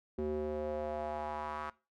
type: tone with band-pass filter sweep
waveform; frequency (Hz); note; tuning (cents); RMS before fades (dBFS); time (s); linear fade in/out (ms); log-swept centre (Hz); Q
square; 75.5; D2; +48; -37; 0.18-1.7; 5; 340 to 1200; 3.2
effects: noise-tail reverb RT60 0.3 s tail -20 dB re dry + MP3 96 kbps